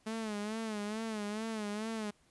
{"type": "tone with vibrato", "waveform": "sawtooth", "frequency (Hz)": 215.2, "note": "A3", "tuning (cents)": -38, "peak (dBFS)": -32, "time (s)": [0.06, 2.11], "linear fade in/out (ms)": 10, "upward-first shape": "sine", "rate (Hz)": 2.3, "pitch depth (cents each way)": 83, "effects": ["pink hiss -69 dBFS RMS until 2.3 s", "resampled to 24000 Hz"]}